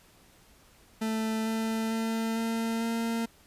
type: tone with pitch steps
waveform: 40% pulse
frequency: 220.8 / 222.9 / 224.9 / 227 / 229.1 Hz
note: A3 / A3 / A3 / A#3 / A#3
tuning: +6 / +23 / +38 / -46 / -30 cents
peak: -27 dBFS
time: 1.01-3.26 s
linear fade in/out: 10 ms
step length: 450 ms
effects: pink hiss -59 dBFS RMS until 3.46 s + resampled to 32000 Hz